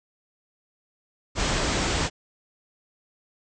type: low-pass noise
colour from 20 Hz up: pink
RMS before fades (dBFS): -25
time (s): 1.35-2.1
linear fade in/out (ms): 50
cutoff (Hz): 8100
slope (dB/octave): 96
effects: none